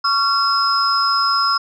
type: tone cluster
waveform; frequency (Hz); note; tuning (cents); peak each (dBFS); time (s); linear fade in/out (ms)
sine; 1116 / 1371 / 5110; C#6 / F6 / D#8; +11 / -32 / +45; -18; 0.04-1.58; 10
effects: tanh soft clip ceiling -5 dBFS